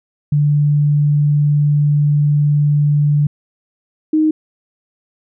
sine tone pair in turn, 146.83 / 311.1 Hz, D3 / D#4, 0 / 0 cents, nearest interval octave + minor second, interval 1300 cents, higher second, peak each -10 dBFS, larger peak neither, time 0.32-3.27 / 4.13-4.31 s, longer first, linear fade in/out 5 ms, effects none

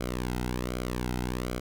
sawtooth tone with flanger, 61.74 Hz, B1, in tune, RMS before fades -32 dBFS, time 0-1.6 s, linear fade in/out 10 ms, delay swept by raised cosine 1.1 to 1.76 ms, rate 1.3 Hz, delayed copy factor -0.75, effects none

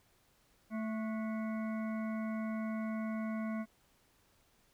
harmonic tone with a mistuned harmonic, 220 Hz, A3, in tune, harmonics 1 / 3 / 5 / 7 / 9 / 10, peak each -35 / -45 / -49 / -52 / -54 / -55 dBFS, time 0.7-3.66 s, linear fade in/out 50 ms, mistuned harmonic 7, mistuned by -88 cents, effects pink hiss -70 dBFS RMS until 4.73 s

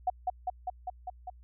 sine tone with echo, 733 Hz, F#5, 16 cents flat, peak -24 dBFS, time 0.07-0.1 s, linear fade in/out 5 ms, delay 200 ms, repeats 6, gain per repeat -2 dB, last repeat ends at 1.3 s, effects added 60 Hz sine -51 dBFS peak until 1.43 s

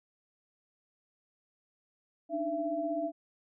sine tone cluster, 290.6 / 306.5 / 671 Hz, D4 / D#4 / E5, -18 / -26 / +31 cents, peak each -39 / -36 / -32 dBFS, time 2.29-3.12 s, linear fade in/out 50 ms, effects none

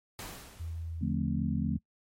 pink noise with exponential decay, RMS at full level -39 dBFS, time 0.19-1.16 s, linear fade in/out 0 ms, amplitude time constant 210 ms
sine tone with pitch glide, 82.6 to 81.18 Hz, E2 to E2, +4 to -26 cents, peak -35 dBFS, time 0.59-1.79 s, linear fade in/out 20 ms, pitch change -30 cents, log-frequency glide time 0.94-1.22 s
sine chord, D minor seventh, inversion none, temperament just, 146.83 / 176.2 / 220.2 / 264.3 Hz, D3 / F3 / A3 / C4, 0 / +16 / +2 / +18 cents, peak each -34 / -34 / -32 / -37 dBFS, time 1.01-1.77 s, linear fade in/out 10 ms
effects noise-tail reverb RT60 0.1 s tail -23 dB re dry + MP3 64 kbps

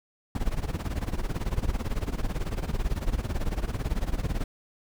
brown noise with tremolo, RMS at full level -25 dBFS, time 0.35-4.44 s, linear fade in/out 2 ms, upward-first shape sine, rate 18 Hz, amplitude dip 85%, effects none

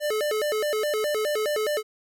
square tone with vibrato, 506 Hz, B4, 42 cents sharp, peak -24 dBFS, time 0-1.83 s, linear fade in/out 50 ms, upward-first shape square, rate 4.8 Hz, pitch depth 280 cents each way, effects none

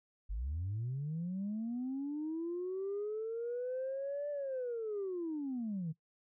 sine linear two-way sweep, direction up then down, 44.3 to 587.3 to 149.7 Hz, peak -34 dBFS, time 0.29-5.93 s, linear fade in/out 20 ms, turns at 4.3 s, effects noise-tail reverb RT60 0.1 s tail -19 dB re dry + tanh soft clip ceiling -32 dBFS

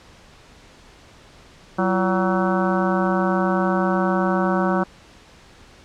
harmonic tone with a mistuned harmonic, 187.9 Hz, F#3, 27 cents sharp, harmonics 1 / 2 / 3 / 4 / 5 / 6 / 7 / 8, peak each -21 / -24 / -26 / -27 / -28 / -29 / -29 / -30 dBFS, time 1.78-4.84 s, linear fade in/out 10 ms, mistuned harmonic 2, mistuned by -140 cents, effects pink hiss -48 dBFS RMS until 5.84 s + low-pass 6000 Hz 12 dB/octave

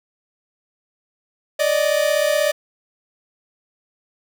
45% pulse tone pair together, 579.7 / 616 Hz, D5 / D#5, -23 / -17 cents, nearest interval minor second, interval 106 cents, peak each -19 dBFS, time 1.59-2.52 s, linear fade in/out 10 ms, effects none

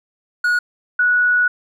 triangle / sine tone pair in turn, 1454 / 1467.5 Hz, F#6 / F#6, -31 / -15 cents, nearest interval unison, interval 16 cents, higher second, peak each -12 dBFS, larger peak neither, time 0.44-0.59 / 0.99-1.48 s, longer second, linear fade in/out 5 ms, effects none

